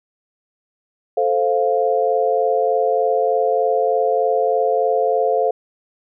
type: chord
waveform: sine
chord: F major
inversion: first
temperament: equal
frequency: 440 / 523.3 / 698.5 Hz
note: A4 / C5 / F5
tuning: 0 / 0 / 0 cents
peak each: -19 dBFS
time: 1.17-5.51 s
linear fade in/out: 5 ms
effects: none

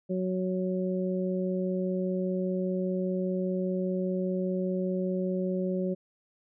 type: harmonic tone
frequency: 185 Hz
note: F#3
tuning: in tune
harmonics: 1 / 2 / 3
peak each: -29 / -32 / -34 dBFS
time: 0.09-5.95 s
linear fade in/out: 20 ms
effects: none

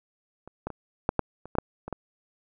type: clicks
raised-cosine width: 1 ms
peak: -29 / -17 / -23 / -8 / -8 / -27 / -16 / -6 / -22 / -17 dBFS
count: 10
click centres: 0.476 / 0.67 / 0.703 / 1.091 / 1.193 / 1.456 / 1.553 / 1.585 / 1.88 / 1.927 s
effects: none

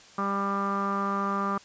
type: tone with low-pass filter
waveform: sawtooth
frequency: 198.4 Hz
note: G3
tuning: 21 cents sharp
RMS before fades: -28 dBFS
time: 0.18-1.58 s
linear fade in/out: 5 ms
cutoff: 1200 Hz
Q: 8.5
effects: white hiss -52 dBFS RMS until 1.64 s + resampled to 16000 Hz

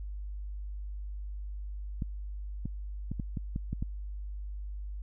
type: clicks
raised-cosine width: 5 ms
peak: -21 dBFS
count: 8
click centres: 2.022 / 2.656 / 3.116 / 3.198 / 3.372 / 3.561 / 3.73 / 3.825 s
effects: added 50 Hz sine -36 dBFS peak until 5.02 s

